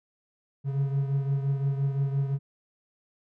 triangle beating tone pair, 137.3 / 143.1 Hz, C#3 / D3, -16 / -45 cents, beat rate 5.8 Hz, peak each -23 / -30 dBFS, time 0.64-2.39 s, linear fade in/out 50 ms, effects none

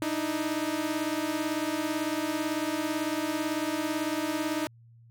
sawtooth beating tone pair, 301 / 319 Hz, D4 / D#4, +43 / +43 cents, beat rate 18 Hz, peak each -27 dBFS, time 0.02-4.67 s, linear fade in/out 0 ms, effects added 116 Hz sine -52 dBFS peak until 5.1 s

